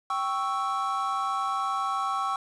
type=chord; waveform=triangle; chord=C# diminished; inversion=second; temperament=equal with one note detuned; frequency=781.3 / 1108.7 / 1318.5 Hz; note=G5 / C#6 / E6; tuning=-6 / 0 / 0 cents; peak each=-30 / -27 / -29 dBFS; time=0.1-2.36 s; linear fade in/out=2 ms; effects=resampled to 22050 Hz + 8-bit